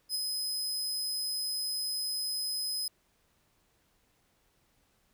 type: tone with ADSR envelope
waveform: sawtooth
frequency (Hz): 5050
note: D#8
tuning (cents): +25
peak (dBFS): -26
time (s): 0.09-2.88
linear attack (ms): 56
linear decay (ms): 20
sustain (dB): -3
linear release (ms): 3
effects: pink hiss -71 dBFS RMS until 5.13 s